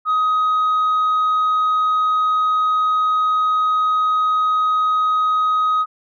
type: tone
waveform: sine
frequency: 1258 Hz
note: D#6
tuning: 19 cents sharp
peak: -12 dBFS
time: 0.05-5.86 s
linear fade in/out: 50 ms
effects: tanh soft clip ceiling -13 dBFS